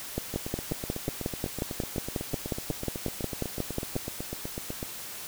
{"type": "two click trains", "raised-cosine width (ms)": 2, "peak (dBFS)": [-20, -15], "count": [37, 22], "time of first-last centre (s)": [[0.34, 4.829], [0.18, 3.964]], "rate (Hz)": [8.02, 5.55], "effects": ["white hiss -40 dBFS RMS until 5.27 s"]}